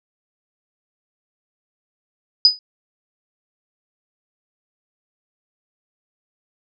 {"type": "tone with exponential decay", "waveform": "sine", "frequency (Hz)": 4975, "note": "D#8", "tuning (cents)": -1, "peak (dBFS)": -4, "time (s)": [2.45, 2.59], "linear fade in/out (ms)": 1, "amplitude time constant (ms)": 30, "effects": []}